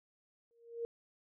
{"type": "tone with exponential growth", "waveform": "sine", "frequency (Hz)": 466.2, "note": "A#4", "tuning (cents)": 0, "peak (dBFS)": -33, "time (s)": [0.51, 0.85], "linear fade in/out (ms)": 0, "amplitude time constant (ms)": 73, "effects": []}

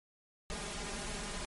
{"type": "noise with comb filter", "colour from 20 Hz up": "pink", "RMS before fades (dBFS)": -40, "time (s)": [0.5, 1.45], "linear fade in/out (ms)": 0, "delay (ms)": 4.9, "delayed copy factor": 0.9, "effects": ["MP3 48 kbps"]}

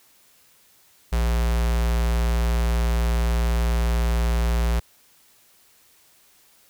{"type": "tone with notch filter", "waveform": "square", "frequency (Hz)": 58.27, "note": "A#1", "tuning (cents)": 0, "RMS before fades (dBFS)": -21, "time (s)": [1.12, 4.8], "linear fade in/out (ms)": 10, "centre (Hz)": 260, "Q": 1.6, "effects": ["white hiss -57 dBFS RMS until 6.69 s"]}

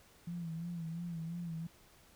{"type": "tone with vibrato", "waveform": "sine", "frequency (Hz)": 167.9, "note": "E3", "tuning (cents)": 32, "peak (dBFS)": -38, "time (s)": [0.27, 1.67], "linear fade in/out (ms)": 5, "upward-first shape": "sine", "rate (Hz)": 2.9, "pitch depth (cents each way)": 64, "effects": ["pink hiss -63 dBFS RMS until 2.15 s"]}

